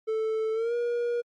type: tone with pitch glide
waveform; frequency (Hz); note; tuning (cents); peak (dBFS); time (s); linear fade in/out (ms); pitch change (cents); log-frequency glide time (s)
triangle; 440 to 477.1; A4 to A#4; 0 to +40; -23; 0.07-1.22; 20; +140; 0.53-0.74
effects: MP3 48 kbps